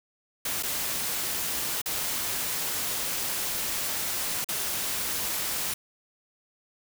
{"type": "noise with dropouts", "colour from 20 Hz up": "white", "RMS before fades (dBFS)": -30, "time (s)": [0.45, 5.74], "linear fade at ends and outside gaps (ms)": 5, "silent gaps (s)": [[0.627, 0.632], [1.817, 1.858], [4.445, 4.487]], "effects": []}